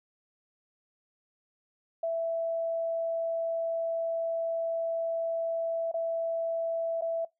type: tone with dropouts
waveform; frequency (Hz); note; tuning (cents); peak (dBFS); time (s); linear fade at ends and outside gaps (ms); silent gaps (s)
sine; 662; E5; +7; -27; 2.03-7.25; 5; 5.916-5.94 / 7.011-7.019
effects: noise-tail reverb RT60 0.2 s tail -24 dB re dry